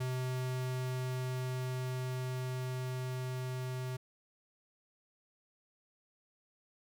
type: tone with level ramp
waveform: square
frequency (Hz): 128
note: C3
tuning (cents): -38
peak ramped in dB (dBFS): -34 to -37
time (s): 0-3.97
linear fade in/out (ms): 10
effects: none